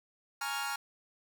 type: chord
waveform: sawtooth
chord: Bb minor seventh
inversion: third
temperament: equal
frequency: 830.6 / 932.3 / 1108.7 / 1396.9 Hz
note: Ab5 / Bb5 / Db6 / F6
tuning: 0 / 0 / 0 / 0 cents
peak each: -35 / -38 / -39 / -33 dBFS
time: 0.41-0.76 s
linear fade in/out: 5 ms
effects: none